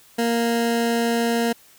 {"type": "tone", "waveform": "20% pulse", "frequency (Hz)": 233.1, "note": "A#3", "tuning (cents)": 0, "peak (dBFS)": -14, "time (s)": [0.18, 1.53], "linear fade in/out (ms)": 10, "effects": ["white hiss -52 dBFS RMS until 1.78 s"]}